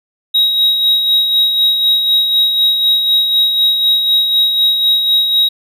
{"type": "tone with tremolo", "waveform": "triangle", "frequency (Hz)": 3809, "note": "A#7", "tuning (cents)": 37, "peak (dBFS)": -6, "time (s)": [0.34, 5.49], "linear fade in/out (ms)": 10, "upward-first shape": "sine", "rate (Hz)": 4, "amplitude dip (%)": 45, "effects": []}